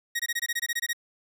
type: tone bursts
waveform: sawtooth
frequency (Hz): 1885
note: A#6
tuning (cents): +19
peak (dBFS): -22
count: 12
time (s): 0.15-0.932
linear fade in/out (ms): 10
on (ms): 45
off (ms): 22
effects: none